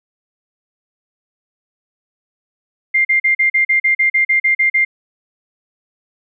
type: tone bursts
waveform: sine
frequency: 2100 Hz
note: C7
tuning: 6 cents sharp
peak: -10 dBFS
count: 13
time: 2.94-4.85 s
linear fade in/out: 10 ms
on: 110 ms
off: 40 ms
effects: none